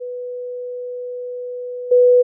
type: tone with level steps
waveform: sine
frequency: 493.9 Hz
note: B4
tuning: in tune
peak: -25 / -8 dBFS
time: 0-2.23 s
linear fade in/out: 20 ms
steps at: 1.91 s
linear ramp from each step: 10 ms
effects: none